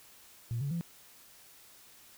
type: tone with pitch steps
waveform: sine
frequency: 117.2 / 140.99 / 169.62 Hz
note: A#2 / C#3 / E3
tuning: +10 / +30 / +50 cents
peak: -30 dBFS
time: 0.51-0.81 s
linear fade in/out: 0 ms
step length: 100 ms
effects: tanh soft clip ceiling -27 dBFS + white hiss -57 dBFS RMS until 2.17 s